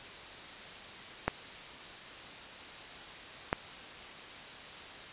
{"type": "clicks", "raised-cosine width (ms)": 0.5, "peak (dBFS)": -12, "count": 2, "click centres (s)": [1.28, 3.529], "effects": ["white hiss -46 dBFS RMS until 5.12 s", "resampled to 8000 Hz"]}